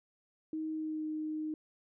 sine tone with pitch glide, 314.4 to 309.5 Hz, D#4 to D#4, +18 to -9 cents, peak -34 dBFS, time 0.53-1.54 s, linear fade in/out 2 ms, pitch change -27 cents, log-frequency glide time 0.71-1.05 s, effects none

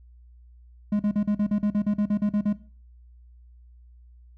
triangle tone bursts, 207.7 Hz, G#3, in tune, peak -18 dBFS, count 14, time 0.92-2.529 s, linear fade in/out 5 ms, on 75 ms, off 43 ms, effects noise-tail reverb RT60 0.4 s tail -17 dB re dry + added 60 Hz sine -48 dBFS peak until 4.37 s

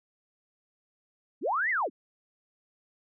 sine linear two-way sweep, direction up then down, 185 to 2093 to 185 Hz, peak -25 dBFS, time 1.41-1.9 s, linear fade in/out 50 ms, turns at 1.7 s, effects none

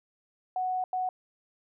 sine tone bursts at uneven times, 740 Hz, F#5, in tune, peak -27 dBFS, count 2, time 0.56-0.84 / 0.93-1.09 s, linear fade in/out 2 ms, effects none

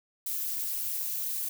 violet noise with amplitude modulation, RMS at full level -29 dBFS, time 0.26-1.49 s, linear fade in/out 5 ms, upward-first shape sine, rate 285 Hz, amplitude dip 80%, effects none

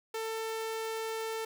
sawtooth tone, 445.8 Hz, A4, 23 cents sharp, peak -30 dBFS, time 0.14-1.45 s, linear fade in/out 5 ms, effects none

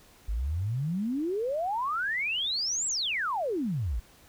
sine exponential two-way sweep, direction up then down, 48.93 to 7902 to 48.93 Hz, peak -27 dBFS, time 0.28-4 s, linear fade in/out 10 ms, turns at 2.87 s, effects pink hiss -57 dBFS RMS until 4.28 s

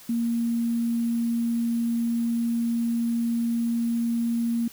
sine tone with sample-and-hold, 233.1 Hz, A#3, in tune, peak -22 dBFS, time 0.09-4.68 s, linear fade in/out 5 ms, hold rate 11025 Hz, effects white hiss -48 dBFS RMS until 4.72 s

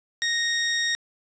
20% pulse tone, 1864.7 Hz, A#6, in tune, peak -17 dBFS, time 0.22-0.95 s, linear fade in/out 0 ms, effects resampled to 16000 Hz + 9-bit

